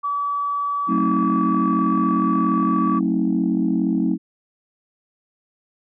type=tone; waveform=sine; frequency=1146 Hz; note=D6; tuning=43 cents flat; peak=-20 dBFS; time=0.03-3 s; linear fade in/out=20 ms
type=chord; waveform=sine; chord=F# diminished seventh; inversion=none; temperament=just; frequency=185 / 222 / 266.4 / 319.7 Hz; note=F#3 / A3 / C4 / Eb4; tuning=0 / +16 / +31 / +47 cents; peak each=-22 dBFS; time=0.87-4.18 s; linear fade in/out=50 ms
effects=tanh soft clip ceiling -9 dBFS